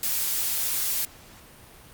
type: noise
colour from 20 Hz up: blue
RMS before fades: -26 dBFS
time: 0.03-1.05 s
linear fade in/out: 2 ms
effects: pink hiss -49 dBFS RMS until 1.93 s + Opus 48 kbps